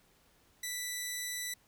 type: tone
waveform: 10% pulse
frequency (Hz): 1975.5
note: B6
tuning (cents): 0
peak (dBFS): -27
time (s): 0.63-1.54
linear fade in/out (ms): 5
effects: pink hiss -67 dBFS RMS until 1.67 s